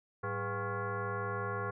sine tone with frequency modulation, 494.3 Hz, B4, 1 cent sharp, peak -33 dBFS, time 0.23-1.71 s, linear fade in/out 10 ms, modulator 301 Hz, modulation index 3.4, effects none

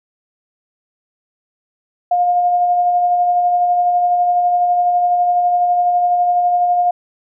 sine tone with tremolo, 710 Hz, F5, 28 cents sharp, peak -10 dBFS, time 2.11-6.91 s, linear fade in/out 5 ms, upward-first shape sine, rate 12 Hz, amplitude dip 30%, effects none

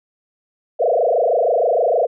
sine tone with frequency modulation, 578 Hz, D5, 28 cents flat, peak -13 dBFS, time 0.79-2.07 s, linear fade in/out 20 ms, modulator 26.4 Hz, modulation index 4.5, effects none

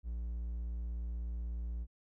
triangle tone, 58.2 Hz, A#1, 2 cents flat, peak -34 dBFS, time 0.03-1.87 s, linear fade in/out 50 ms, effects none

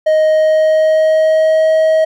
triangle tone with pitch glide, 624 to 634.5 Hz, D#5 to D#5, +5 to +34 cents, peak -6 dBFS, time 0.06-2.05 s, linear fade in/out 10 ms, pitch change +29 cents, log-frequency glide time 0.25-1.7 s, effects none

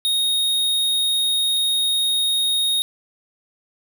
square tone pair in turn, 3729 / 3729 Hz, A#7 / A#7, 0 / 0 cents, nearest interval unison, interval 0 cents, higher neither, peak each -18 dBFS, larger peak neither, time 0.05-1.57 / 1.57-2.82 s, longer first, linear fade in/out 0 ms, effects none

